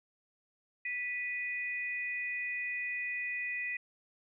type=tone pair together; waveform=sine; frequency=1968 / 2480 Hz; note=B6 / D#7; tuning=-7 / -6 cents; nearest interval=major third; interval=401 cents; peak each=-36 / -37 dBFS; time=0.85-3.77 s; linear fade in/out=5 ms; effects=none